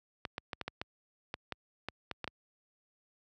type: clicks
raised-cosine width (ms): 0.3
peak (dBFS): -20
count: 12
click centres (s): 0.252 / 0.381 / 0.532 / 0.613 / 0.68 / 0.815 / 1.341 / 1.523 / 1.886 / 2.113 / 2.243 / 2.277
effects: high-pass 60 Hz 12 dB/octave